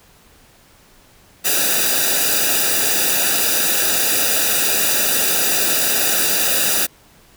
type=noise with comb filter; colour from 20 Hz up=white; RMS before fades=-17 dBFS; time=1.44-6.87 s; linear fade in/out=20 ms; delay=0.93 ms; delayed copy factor=-0.85; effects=pink hiss -50 dBFS RMS until 7.36 s